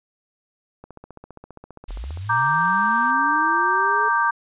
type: click train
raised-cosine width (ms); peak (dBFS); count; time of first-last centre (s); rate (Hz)
1; -26; 21; 0.84-2.173; 15
type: noise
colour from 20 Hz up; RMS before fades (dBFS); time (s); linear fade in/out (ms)
blue; -38; 1.88-3.11; 5
type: linear sweep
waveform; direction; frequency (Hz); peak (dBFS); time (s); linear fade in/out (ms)
sine; up; 33.58 to 435.5; -28; 1.88-4.09; 10
type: chord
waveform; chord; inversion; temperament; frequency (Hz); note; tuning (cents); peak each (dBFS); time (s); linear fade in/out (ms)
sine; G minor; first; equal; 932.3 / 1174.7 / 1568; Bb5 / D6 / G6; 0 / 0 / 0; -21; 2.29-4.31; 10
effects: resampled to 8000 Hz

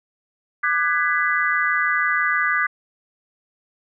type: chord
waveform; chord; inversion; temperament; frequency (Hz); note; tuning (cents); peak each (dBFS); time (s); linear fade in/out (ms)
sine; G# half-diminished seventh; second; just; 1196.1 / 1495.1 / 1661.2 / 1993.5; D6 / F#6 / G#6 / B6; +31 / +18 / 0 / +16; -23; 0.63-2.67; 10
effects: none

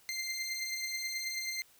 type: beating tone pair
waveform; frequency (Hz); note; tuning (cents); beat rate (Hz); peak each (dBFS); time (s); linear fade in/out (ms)
20% pulse; 2082 / 2091.3; C7 / C7; -9 / -1; 9.3; -36 / -31; 0.09-1.62; 0
effects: white hiss -63 dBFS RMS until 1.79 s

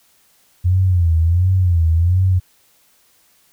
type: tone with vibrato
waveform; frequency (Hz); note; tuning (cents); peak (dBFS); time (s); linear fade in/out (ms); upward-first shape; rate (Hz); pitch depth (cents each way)
sine; 87.31; F2; 0; -11; 0.64-2.4; 20; sine; 1.4; 130
effects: white hiss -56 dBFS RMS until 3.52 s

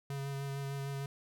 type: tone with vibrato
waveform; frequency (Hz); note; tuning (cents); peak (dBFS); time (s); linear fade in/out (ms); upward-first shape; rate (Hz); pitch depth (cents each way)
square; 138.59; C#3; 0; -37; 0.1-1.06; 2; sine; 6.6; 16
effects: none

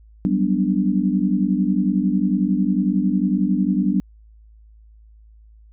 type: chord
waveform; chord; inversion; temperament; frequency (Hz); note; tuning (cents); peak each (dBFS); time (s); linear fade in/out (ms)
sine; G major seventh; third; equal; 185 / 196 / 246.9 / 293.7; F#3 / G3 / B3 / D4; 0 / 0 / 0 / 0; -22 / -20 / -23 / -23; 0.25-4; 0
effects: added 54 Hz sine -45 dBFS peak until 5.72 s

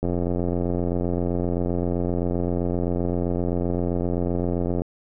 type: click train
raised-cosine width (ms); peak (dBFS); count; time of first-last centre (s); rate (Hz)
2; -12; 421; 0.03-4.819; 87.7
effects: none

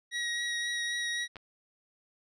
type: tone with vibrato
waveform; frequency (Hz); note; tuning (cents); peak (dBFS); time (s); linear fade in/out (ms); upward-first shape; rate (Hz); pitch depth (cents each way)
25% pulse; 1900; A#6; +33; -27; 0.11-1.28; 50; triangle; 3.8; 13
type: clicks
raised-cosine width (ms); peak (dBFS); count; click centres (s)
0.3; -29; 2; 1.358 / 1.367
effects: resampled to 22050 Hz

